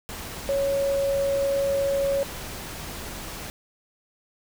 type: tone in noise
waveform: sine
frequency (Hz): 554.4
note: C#5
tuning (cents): 0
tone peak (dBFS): -21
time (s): 0.49-2.23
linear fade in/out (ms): 0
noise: pink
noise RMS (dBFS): -36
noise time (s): 0.09-3.5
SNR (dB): +12
effects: none